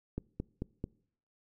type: click train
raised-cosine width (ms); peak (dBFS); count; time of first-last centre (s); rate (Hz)
3; -22; 4; 0.18-0.841; 4.54
effects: noise-tail reverb RT60 0.6 s tail -24 dB re dry